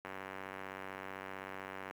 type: click train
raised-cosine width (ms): 0.5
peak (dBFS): -28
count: 179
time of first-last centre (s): 0.05-1.91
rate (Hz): 95.7
effects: high-pass 150 Hz 12 dB/octave + 9-bit